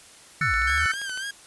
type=linear two-way sweep; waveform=sine; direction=down then up; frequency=169.5 to 54 to 81.3 Hz; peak=-28 dBFS; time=0.41-0.86 s; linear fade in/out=0 ms; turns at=0.54 s
type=chord; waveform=triangle; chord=F# minor seventh; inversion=third; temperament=just; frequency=1332 / 1480 / 1776 / 2220 Hz; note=E6 / F#6 / A6 / C#7; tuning=+18 / 0 / +16 / +2 cents; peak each=-25 dBFS; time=0.41-0.92 s; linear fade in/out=5 ms
type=click train; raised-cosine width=0.2 ms; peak=-22 dBFS; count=9; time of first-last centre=0.54-1.175 s; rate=12.6 Hz
type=tone with vibrato; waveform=sawtooth; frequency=1568 Hz; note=G6; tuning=in tune; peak=-26 dBFS; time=0.67-1.31 s; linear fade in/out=5 ms; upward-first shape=sine; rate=3.7 Hz; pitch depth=75 cents each way
effects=white hiss -49 dBFS RMS until 1.46 s + resampled to 24000 Hz